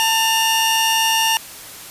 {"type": "tone pair together", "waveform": "sawtooth", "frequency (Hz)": [894.1, 2834], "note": ["A5", "F7"], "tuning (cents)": [28, 25], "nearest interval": "octave + minor sixth", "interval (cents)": 1997, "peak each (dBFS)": -14, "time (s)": [0, 1.37], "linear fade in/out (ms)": 0, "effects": ["white hiss -36 dBFS RMS until 1.9 s", "resampled to 32000 Hz"]}